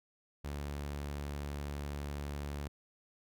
sawtooth tone, 72 Hz, D2, 34 cents flat, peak -34 dBFS, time 0.44-2.68 s, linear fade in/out 10 ms, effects none

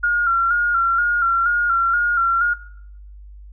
sine tone with vibrato, 1396.9 Hz, F6, in tune, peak -14 dBFS, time 0.03-2.54 s, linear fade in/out 10 ms, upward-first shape square, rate 2.1 Hz, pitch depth 38 cents each way, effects noise-tail reverb RT60 0.7 s tail -20 dB re dry + added 50 Hz sine -37 dBFS peak until 3.52 s

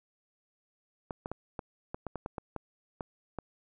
clicks, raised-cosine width 1 ms, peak -22 dBFS, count 12, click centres 1.108 / 1.259 / 1.316 / 1.592 / 1.945 / 2.067 / 2.157 / 2.261 / 2.382 / 2.563 / 3.008 / 3.387 s, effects none

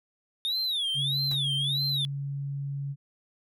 triangle tone with vibrato, 3600 Hz, A7, 39 cents sharp, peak -25 dBFS, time 0.45-2.05 s, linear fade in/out 0 ms, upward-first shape sine, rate 1.6 Hz, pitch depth 240 cents each way
sine tone with pitch glide, 138.59 to 140.04 Hz, C#3 to C#3, 0 to +18 cents, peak -30 dBFS, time 0.94-2.96 s, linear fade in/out 50 ms, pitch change +18 cents, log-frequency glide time 1.11-2.06 s
pink noise with exponential decay, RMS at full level -39 dBFS, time 1.31-1.43 s, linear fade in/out 2 ms, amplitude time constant 25 ms
effects none

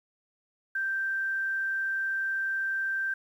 sine tone, 1568 Hz, G6, in tune, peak -27 dBFS, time 0.75-3.14 s, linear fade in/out 5 ms, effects 10-bit

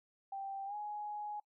sine tone with pitch glide, 784 to 835.4 Hz, G5 to G#5, 0 to +10 cents, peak -39 dBFS, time 0.32-1.4 s, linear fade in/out 5 ms, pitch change +110 cents, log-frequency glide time 0.66-0.75 s, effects noise-tail reverb RT60 0.1 s tail -23 dB re dry

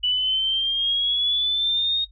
sine exponential sweep, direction up, 2960 to 3729 Hz, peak -19 dBFS, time 0.03-2.05 s, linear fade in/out 10 ms, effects noise-tail reverb RT60 0.1 s tail -18 dB re dry + added 50 Hz sine -47 dBFS peak until 2.11 s

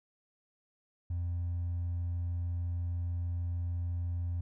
triangle tone with hard clipping, 86.8 Hz, F2, 10 cents flat, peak -31 dBFS, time 1.1-4.41 s, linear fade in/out 5 ms, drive 2 dB, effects none

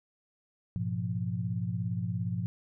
sine chord, F diminished, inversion first, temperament equal with one note detuned, 103.83 / 121 / 174.61 Hz, Ab2 / Cb3 / F3, 0 / -35 / 0 cents, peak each -34 dBFS, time 0.76-2.46 s, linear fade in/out 0 ms, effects none

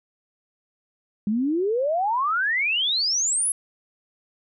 sine exponential sweep, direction up, 200 to 11000 Hz, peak -20 dBFS, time 1.27-3.52 s, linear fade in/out 2 ms, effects none

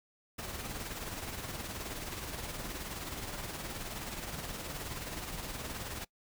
pink noise with tremolo, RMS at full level -39 dBFS, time 0.38-6.05 s, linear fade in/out 10 ms, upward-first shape sine, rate 19 Hz, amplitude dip 45%, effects noise-tail reverb RT60 0.1 s tail -23 dB re dry

